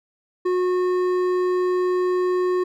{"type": "tone with hard clipping", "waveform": "triangle", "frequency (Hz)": 363.6, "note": "F#4", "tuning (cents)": -30, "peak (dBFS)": -20, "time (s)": [0.45, 2.64], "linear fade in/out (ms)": 10, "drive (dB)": 12, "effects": []}